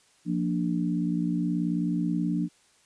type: chord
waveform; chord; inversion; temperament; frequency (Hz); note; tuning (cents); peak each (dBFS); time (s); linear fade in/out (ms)
sine; Bb major; second; equal; 174.61 / 233.1 / 293.7; F3 / Bb3 / D4; 0 / 0 / 0; -27 / -31 / -29; 0.25-2.49; 50
effects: white hiss -62 dBFS RMS until 2.85 s + resampled to 22050 Hz